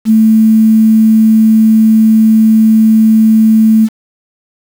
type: tone with quantisation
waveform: sine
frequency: 220 Hz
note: A3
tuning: in tune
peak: -3 dBFS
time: 0.05-3.89 s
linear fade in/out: 50 ms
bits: 5
effects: none